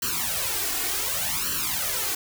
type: noise with flanger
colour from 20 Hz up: white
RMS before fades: -27 dBFS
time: 0.02-2.15 s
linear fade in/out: 5 ms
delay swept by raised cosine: 0.68 to 2.78 ms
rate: 0.67 Hz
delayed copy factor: +0.95
effects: none